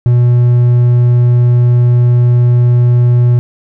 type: tone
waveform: triangle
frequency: 121.6 Hz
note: B2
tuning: 26 cents flat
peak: -3 dBFS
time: 0.06-3.39 s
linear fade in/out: 0 ms
effects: none